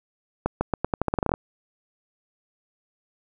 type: accelerating click train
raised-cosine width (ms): 1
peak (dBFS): -8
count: 14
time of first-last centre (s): 0.46-1.339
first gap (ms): 150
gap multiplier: 0.85
effects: none